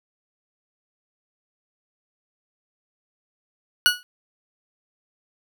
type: tone with exponential decay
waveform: 20% pulse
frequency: 1463 Hz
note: F#6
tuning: 20 cents flat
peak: -5 dBFS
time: 3.86-4.03 s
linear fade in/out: 0 ms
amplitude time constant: 35 ms
effects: none